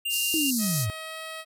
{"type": "tone", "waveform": "square", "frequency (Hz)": 2794, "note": "F7", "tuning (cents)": 0, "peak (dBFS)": -27, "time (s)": [0.05, 0.51], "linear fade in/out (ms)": 10}
{"type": "band-pass noise", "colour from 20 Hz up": "white", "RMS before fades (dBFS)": -30, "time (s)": [0.09, 0.87], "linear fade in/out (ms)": 50, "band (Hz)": [4100, 14000], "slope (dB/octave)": 96}
{"type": "linear sweep", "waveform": "sine", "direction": "down", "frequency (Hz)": [328.9, 95.5], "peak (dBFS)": -25, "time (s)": [0.34, 0.9], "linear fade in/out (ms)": 0}
{"type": "tone with pitch glide", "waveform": "10% pulse", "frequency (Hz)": [634, 639.5], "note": ["D#5", "D#5"], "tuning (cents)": [32, 47], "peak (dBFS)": -27, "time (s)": [0.58, 1.45], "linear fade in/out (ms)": 50, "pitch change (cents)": 15, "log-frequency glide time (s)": [0.85, 1.18]}
{"effects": []}